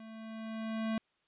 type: tone with level ramp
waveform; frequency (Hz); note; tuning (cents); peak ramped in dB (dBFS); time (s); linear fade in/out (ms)
square; 221.8; A3; +14; -48 to -31; 0-0.98; 2
effects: white hiss -75 dBFS RMS until 1.27 s + resampled to 8000 Hz